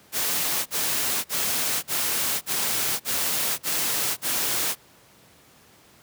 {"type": "noise bursts", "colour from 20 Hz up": "white", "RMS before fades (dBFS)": -25, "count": 8, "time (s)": [0.12, 4.755], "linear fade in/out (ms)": 50, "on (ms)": 540, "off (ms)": 45, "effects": ["pink hiss -54 dBFS RMS until 6.02 s", "high-pass 100 Hz 12 dB/octave"]}